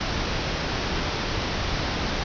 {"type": "low-pass noise", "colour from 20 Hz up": "pink", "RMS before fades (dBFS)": -27, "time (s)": [0, 2.24], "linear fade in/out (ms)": 10, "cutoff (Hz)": 5800, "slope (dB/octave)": 96, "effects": []}